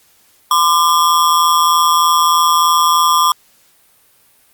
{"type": "ring-modulated tone", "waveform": "square", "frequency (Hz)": 1108.7, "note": "C#6", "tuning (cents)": 0, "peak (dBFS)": -7, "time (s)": [0.51, 3.32], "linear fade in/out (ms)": 2, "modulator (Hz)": 81.6, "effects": ["white hiss -52 dBFS RMS until 4.53 s", "Opus 48 kbps"]}